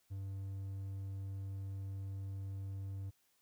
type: tone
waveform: triangle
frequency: 97.3 Hz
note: G2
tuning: 12 cents flat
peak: -38 dBFS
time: 0.1-3.11 s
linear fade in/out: 20 ms
effects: white hiss -75 dBFS RMS until 3.41 s